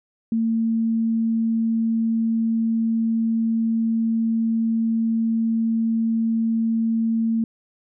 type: tone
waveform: sine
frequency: 226.2 Hz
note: A3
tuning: 48 cents sharp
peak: -18 dBFS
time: 0.32-7.44 s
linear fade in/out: 2 ms
effects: none